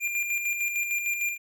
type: tone with tremolo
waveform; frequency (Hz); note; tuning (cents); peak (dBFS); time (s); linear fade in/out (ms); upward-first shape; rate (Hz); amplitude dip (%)
square; 2396; D7; +34; -25; 0-1.38; 50; square; 6.6; 45
effects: none